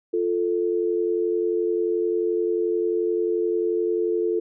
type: tone pair together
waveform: sine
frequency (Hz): 349.2 / 440.6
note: F4 / A4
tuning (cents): 0 / +2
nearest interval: major third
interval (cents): 402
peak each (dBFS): -23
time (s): 0.13-4.4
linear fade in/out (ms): 10
effects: none